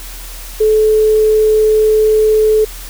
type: tone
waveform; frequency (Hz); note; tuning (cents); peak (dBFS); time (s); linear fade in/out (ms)
sine; 432.2; A4; -31; -7; 0.6-2.65; 10
effects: added 40 Hz sine -28 dBFS peak until 2.89 s + white hiss -32 dBFS RMS until 2.89 s